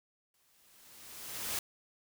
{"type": "noise with exponential growth", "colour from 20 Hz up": "white", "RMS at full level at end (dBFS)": -34, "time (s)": [0.34, 1.59], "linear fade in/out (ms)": 2, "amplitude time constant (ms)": 270, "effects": []}